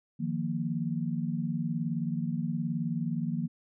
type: chord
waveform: sine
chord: Eb suspended second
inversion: none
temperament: equal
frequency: 155.56 / 174.61 / 233.1 Hz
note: Eb3 / F3 / Bb3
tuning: 0 / 0 / 0 cents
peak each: -33 dBFS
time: 0.19-3.48 s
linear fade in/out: 20 ms
effects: none